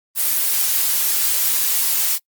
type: noise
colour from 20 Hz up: blue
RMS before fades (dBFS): -18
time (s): 0.15-2.19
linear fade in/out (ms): 50
effects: noise-tail reverb RT60 0.1 s tail -24 dB re dry + Opus 24 kbps